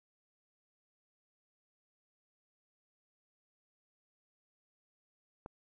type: click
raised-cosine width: 1 ms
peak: -30 dBFS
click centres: 5.461 s
effects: none